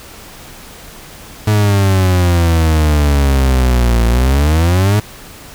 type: exponential two-way sweep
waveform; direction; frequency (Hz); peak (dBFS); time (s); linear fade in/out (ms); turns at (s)
40% pulse; down then up; 107.2 to 56.9 to 107.2; -8; 1.47-5; 5; 4.06
effects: pink hiss -35 dBFS RMS until 5.54 s